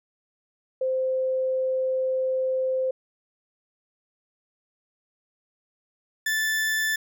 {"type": "tone pair in turn", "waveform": ["sine", "40% pulse"], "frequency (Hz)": [520, 1754.6], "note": ["C5", "A6"], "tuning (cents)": [-11, -5], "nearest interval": "octave + major sixth", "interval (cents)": 2106, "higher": "second", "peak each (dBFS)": -22, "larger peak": "neither", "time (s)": [[0.81, 2.91], [6.26, 6.96]], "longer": "first", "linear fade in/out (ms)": 5, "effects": []}